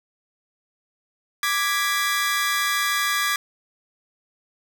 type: chord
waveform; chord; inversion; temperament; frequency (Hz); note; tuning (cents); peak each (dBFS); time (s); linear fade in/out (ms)
sawtooth; G# diminished; second; equal; 1174.7 / 1661.2 / 1975.5; D6 / G#6 / B6; 0 / 0 / 0; -21 / -21 / -23; 1.43-3.36; 2
effects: none